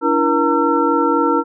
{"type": "tone cluster", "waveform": "sine", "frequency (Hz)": [288.6, 332.6, 475.7, 917, 1348], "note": ["D4", "E4", "A#4", "A#5", "E6"], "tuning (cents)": [-30, 16, 35, -29, 38], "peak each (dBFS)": -19, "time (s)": [0.01, 1.44], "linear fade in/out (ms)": 50, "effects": []}